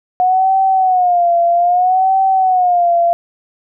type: tone with vibrato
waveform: sine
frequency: 726 Hz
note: F#5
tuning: 33 cents flat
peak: -9 dBFS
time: 0.2-3.13 s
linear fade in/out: 0 ms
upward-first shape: sine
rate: 0.62 Hz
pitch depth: 100 cents each way
effects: none